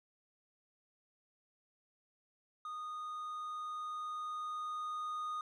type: tone with level ramp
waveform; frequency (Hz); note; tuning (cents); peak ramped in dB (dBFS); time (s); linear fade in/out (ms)
triangle; 1234; D#6; -15; -39 to -35; 2.65-5.41; 2
effects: resampled to 24000 Hz